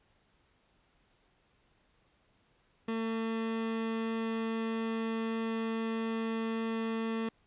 30% pulse tone, 225.2 Hz, A3, 40 cents sharp, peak -29 dBFS, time 2.88-7.29 s, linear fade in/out 5 ms, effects pink hiss -70 dBFS RMS until 7.46 s + resampled to 8000 Hz

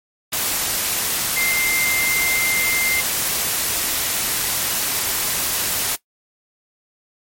sine tone in noise, 2093 Hz, C7, in tune, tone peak -19 dBFS, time 1.36-3.01 s, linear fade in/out 10 ms, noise white, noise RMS -21 dBFS, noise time 0.32-5.96 s, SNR -1 dB, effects noise-tail reverb RT60 0.1 s tail -18 dB re dry + MP3 64 kbps

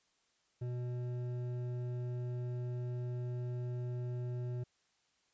sine tone with hard clipping, 123.1 Hz, B2, 5 cents flat, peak -38 dBFS, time 0.61-4.64 s, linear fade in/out 10 ms, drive 9 dB, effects white hiss -75 dBFS RMS until 5.33 s + resampled to 16000 Hz

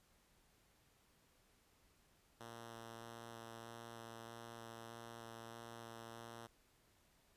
5% pulse tone with vibrato, 115.5 Hz, A#2, 16 cents flat, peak -40 dBFS, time 2.4-6.47 s, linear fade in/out 5 ms, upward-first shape square, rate 1.6 Hz, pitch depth 9 cents each way, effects pink hiss -73 dBFS RMS until 7.36 s + resampled to 32000 Hz

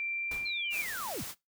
sine tone with pitch glide, 2357 to 2371 Hz, D7 to D7, +6 to +16 cents, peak -32 dBFS, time 0-0.82 s, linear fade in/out 0 ms, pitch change +10 cents, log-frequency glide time 0.13-0.52 s
pink noise with exponential decay, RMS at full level -41 dBFS, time 0.31-0.67 s, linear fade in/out 5 ms, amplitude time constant 77 ms
sine linear sweep, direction down, 4225 to 40.63 Hz, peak -36 dBFS, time 0.45-1.24 s, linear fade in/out 10 ms
white noise, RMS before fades -41 dBFS, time 0.7-1.35 s, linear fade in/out 50 ms
effects noise-tail reverb RT60 0.2 s tail -21 dB re dry

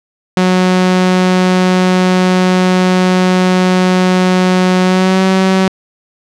sawtooth tone with pitch glide, 183.7 to 189.3 Hz, F#3 to F#3, -12 to +40 cents, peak -4 dBFS, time 0.37-5.68 s, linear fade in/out 2 ms, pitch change +52 cents, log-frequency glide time 4.83-5.22 s, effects low-pass 6000 Hz 12 dB/octave

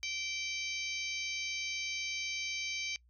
harmonic tone, 776 Hz, G5, 18 cents flat, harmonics 3 / 4 / 5 / 6 / 7 / 8, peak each -38 / -43 / -46 / -44 / -47 / -44 dBFS, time 0.03-2.96 s, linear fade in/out 0 ms, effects noise-tail reverb RT60 0.1 s tail -23 dB re dry + added 60 Hz sine -62 dBFS peak until 3.09 s

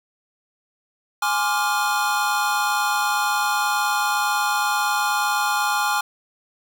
square chord, D half-diminished seventh, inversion second, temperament equal with one note detuned, 830.6 / 1046.5 / 1174.7 / 1405 Hz, Ab5 / C6 / D6 / F6, 0 / 0 / 0 / +10 cents, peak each -24 / -28 / -27 / -25 dBFS, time 1.22-6.01 s, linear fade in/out 5 ms, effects none

